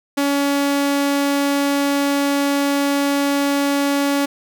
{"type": "tone", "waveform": "sawtooth", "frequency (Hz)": 282.1, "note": "C#4", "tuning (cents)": 30, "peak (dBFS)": -12, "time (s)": [0.17, 4.26], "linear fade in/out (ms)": 10, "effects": []}